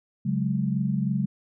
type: chord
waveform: sine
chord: C# suspended fourth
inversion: none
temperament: just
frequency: 138.59 / 184.79 / 207.9 Hz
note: C#3 / F#3 / G#3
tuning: 0 / -2 / +2 cents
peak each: -27 dBFS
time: 0.25-1.26 s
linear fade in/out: 10 ms
effects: none